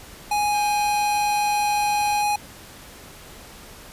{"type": "tone", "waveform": "square", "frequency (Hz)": 830.6, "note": "G#5", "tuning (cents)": 0, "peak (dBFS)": -20, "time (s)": [0.31, 2.36], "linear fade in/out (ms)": 5}
{"type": "tone with vibrato", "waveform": "10% pulse", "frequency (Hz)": 791, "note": "G5", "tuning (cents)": 15, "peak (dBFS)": -28, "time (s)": [0.51, 2.24], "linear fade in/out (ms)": 50, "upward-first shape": "triangle", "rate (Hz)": 5.6, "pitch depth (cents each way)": 8}
{"effects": ["pink hiss -43 dBFS RMS until 3.92 s", "resampled to 32000 Hz"]}